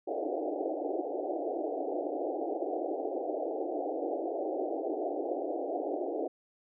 pink band-pass noise, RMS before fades -34 dBFS, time 0.07-6.28 s, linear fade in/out 10 ms, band 290 to 770 Hz, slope 96 dB/octave, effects none

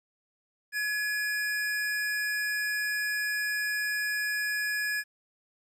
square tone pair together, 1691 / 2420 Hz, G#6 / D#7, +31 / -49 cents, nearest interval tritone, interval 620 cents, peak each -29 / -39 dBFS, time 0.72-5.04 s, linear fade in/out 50 ms, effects resampled to 32000 Hz + 11-bit

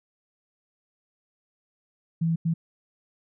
sine tone bursts at uneven times, 164.81 Hz, E3, in tune, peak -21 dBFS, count 2, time 2.21-2.36 / 2.45-2.54 s, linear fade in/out 10 ms, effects none

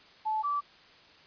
sine tone pair in turn, 868 / 1158.6 Hz, A5 / D6, -24 / -24 cents, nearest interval perfect fourth, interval 500 cents, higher second, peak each -27 dBFS, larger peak neither, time 0.25-0.43 / 0.43-0.61 s, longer neither, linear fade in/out 20 ms, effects white hiss -56 dBFS RMS until 1.26 s + resampled to 11025 Hz

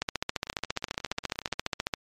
two click trains, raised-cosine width 0.2 ms, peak -10 / -23 dBFS, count 29 / 19, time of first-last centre 0.02-1.938 / 0.47-1.535 s, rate 14.6 / 16.9 Hz, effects MP3 64 kbps

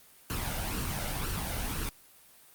pink noise with flanger, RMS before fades -33 dBFS, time 0.3-1.89 s, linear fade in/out 0 ms, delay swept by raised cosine 0.68 to 1.41 ms, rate 2 Hz, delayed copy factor +0.55, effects white hiss -57 dBFS RMS until 2.54 s + Opus 32 kbps

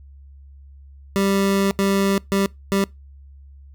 25% pulse tone bursts at uneven times, 196.6 Hz, G3, 5 cents sharp, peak -13 dBFS, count 4, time 1.16-1.71 / 1.79-2.18 / 2.32-2.46 / 2.72-2.84 s, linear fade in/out 0 ms, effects noise-tail reverb RT60 0.2 s tail -24 dB re dry + added 69 Hz sine -41 dBFS peak until 3.74 s

